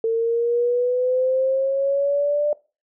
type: exponential sweep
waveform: sine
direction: up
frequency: 450 to 595 Hz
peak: -17 dBFS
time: 0.04-2.53 s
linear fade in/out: 2 ms
effects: noise-tail reverb RT60 0.3 s tail -20 dB re dry